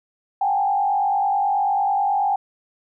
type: tone with frequency modulation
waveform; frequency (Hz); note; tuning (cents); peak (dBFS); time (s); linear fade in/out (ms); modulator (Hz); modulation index
sine; 800; G5; +35; -17; 0.41-2.36; 5; 49.2; 0.95
effects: none